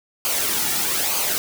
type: noise with flanger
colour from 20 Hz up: white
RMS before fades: -22 dBFS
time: 0.25-1.38 s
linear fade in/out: 0 ms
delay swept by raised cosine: 0.54 to 1.94 ms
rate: 1.1 Hz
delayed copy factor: -0.55
effects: none